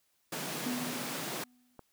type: high-pass noise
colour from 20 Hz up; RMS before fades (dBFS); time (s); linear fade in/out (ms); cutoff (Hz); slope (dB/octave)
pink; -38; 0.32-1.44; 5; 140; 48
type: tone with exponential decay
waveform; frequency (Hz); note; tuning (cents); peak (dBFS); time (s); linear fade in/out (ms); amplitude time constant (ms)
triangle; 247.7; B3; +5; -29; 0.66-1.77; 5; 240
type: click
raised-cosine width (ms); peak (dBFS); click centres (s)
1; -33; 1.793
effects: white hiss -74 dBFS RMS until 1.92 s